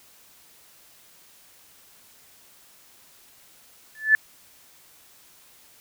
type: tone with exponential growth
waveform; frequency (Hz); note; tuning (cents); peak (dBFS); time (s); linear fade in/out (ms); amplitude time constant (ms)
sine; 1743; A6; -17; -9; 3.95-4.15; 1; 43
effects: white hiss -54 dBFS RMS until 5.8 s